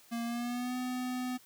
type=tone with pitch glide; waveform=square; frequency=233.4 to 251.6 Hz; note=A#3 to B3; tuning=+2 to +32 cents; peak=-34 dBFS; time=0.11-1.38 s; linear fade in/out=20 ms; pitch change=+130 cents; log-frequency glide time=0.24-0.76 s; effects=white hiss -60 dBFS RMS until 1.45 s